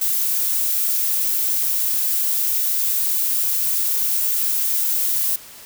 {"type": "noise", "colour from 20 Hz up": "violet", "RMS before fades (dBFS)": -20, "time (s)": [0.01, 5.36], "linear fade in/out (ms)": 5, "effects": ["white hiss -41 dBFS RMS until 5.65 s"]}